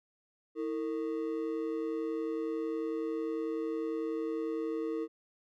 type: ring-modulated tone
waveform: triangle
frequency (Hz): 389.1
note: G4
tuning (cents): -13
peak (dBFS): -27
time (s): 0.55-5.08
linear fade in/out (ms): 50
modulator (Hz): 65.5
effects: none